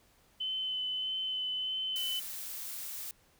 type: tone with vibrato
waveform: sine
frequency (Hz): 3039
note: F#7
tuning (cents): +46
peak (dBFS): -32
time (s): 0.4-2.2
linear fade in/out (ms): 10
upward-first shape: sine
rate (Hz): 1.6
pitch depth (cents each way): 12
type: noise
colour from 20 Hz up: blue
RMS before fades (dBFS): -41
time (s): 1.96-3.11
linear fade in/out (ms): 0
effects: pink hiss -66 dBFS RMS until 3.39 s